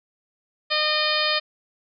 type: harmonic tone with a mistuned harmonic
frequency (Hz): 610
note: D#5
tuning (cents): -34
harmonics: 1 / 2 / 3 / 4 / 5 / 6 / 7 / 8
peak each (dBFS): -28 / -28 / -28 / -28 / -28 / -28 / -28 / -28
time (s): 0.7-1.4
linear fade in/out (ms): 20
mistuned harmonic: 5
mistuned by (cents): +16
effects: none